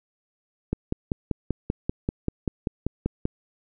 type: click train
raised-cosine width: 3 ms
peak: -11 dBFS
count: 14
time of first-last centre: 0.73-3.254 s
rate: 5.15 Hz
effects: none